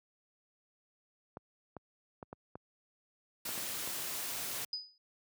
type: clicks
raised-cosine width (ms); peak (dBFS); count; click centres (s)
1; -30; 8; 1.371 / 1.767 / 2.228 / 2.329 / 2.555 / 3.491 / 3.577 / 3.875
type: noise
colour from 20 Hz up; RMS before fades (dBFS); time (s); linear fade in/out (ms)
white; -39; 3.45-4.65; 5
type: tone with exponential decay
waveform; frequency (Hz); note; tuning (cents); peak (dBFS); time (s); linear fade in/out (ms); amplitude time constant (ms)
sine; 4978; D#8; 0; -32; 4.73-4.98; 2; 54
effects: high-pass 80 Hz 12 dB/octave